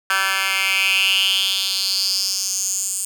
10% pulse tone with high-pass filter sweep, 192.5 Hz, G3, 31 cents flat, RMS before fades -20 dBFS, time 0.1-3.05 s, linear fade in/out 2 ms, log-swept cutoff 1600 to 8100 Hz, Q 5.3, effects none

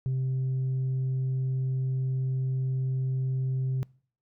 sine tone, 130.81 Hz, C3, in tune, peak -23 dBFS, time 0.06-3.83 s, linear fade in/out 0 ms, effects noise-tail reverb RT60 0.5 s tail -26 dB re dry + tanh soft clip ceiling -24 dBFS

